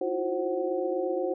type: tone cluster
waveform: sine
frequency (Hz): 321.4 / 336.8 / 365.1 / 531 / 747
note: E4 / E4 / F#4 / C5 / F#5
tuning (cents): -44 / +37 / -23 / +25 / +16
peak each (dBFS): -37 / -35 / -30 / -30 / -37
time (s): 0.01-1.34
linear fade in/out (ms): 5
effects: none